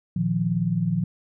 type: chord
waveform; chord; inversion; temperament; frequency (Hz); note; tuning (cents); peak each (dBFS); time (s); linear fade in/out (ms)
sine; Bb suspended fourth; none; just; 116.54 / 155.39 / 174.81; Bb2 / Eb3 / F3; 0 / -2 / +2; -28 / -26 / -23; 0.16-1.04; 5
effects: none